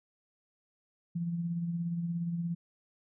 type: tone with tremolo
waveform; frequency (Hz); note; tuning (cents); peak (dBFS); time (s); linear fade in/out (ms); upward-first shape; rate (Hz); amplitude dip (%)
sine; 170.3; F3; -43; -29; 1.15-2.55; 10; sine; 17; 40
effects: none